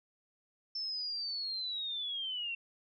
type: linear sweep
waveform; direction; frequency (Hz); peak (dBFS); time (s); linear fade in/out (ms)
sine; down; 5330 to 2700; -35; 0.75-2.55; 5
effects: none